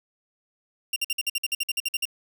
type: tone bursts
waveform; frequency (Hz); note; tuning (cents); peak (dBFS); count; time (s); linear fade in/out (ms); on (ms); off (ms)
sawtooth; 2780; F7; -9; -20; 14; 0.93-2.054; 5; 32; 52
effects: none